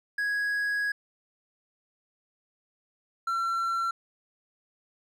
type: tone pair in turn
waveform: triangle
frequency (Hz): 1661.2 / 1355.5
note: G#6 / E6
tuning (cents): 0 / +48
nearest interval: major third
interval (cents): 352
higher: first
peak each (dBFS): -24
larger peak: neither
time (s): 0.18-0.92 / 3.27-3.91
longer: first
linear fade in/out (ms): 5
effects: none